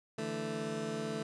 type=chord; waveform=20% pulse; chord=D suspended second; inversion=none; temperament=just; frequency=146.83 / 165.19 / 220.2 Hz; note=D3 / E3 / A3; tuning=0 / +4 / +2 cents; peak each=-38 / -38 / -33 dBFS; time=0.18-1.23 s; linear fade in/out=5 ms; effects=resampled to 22050 Hz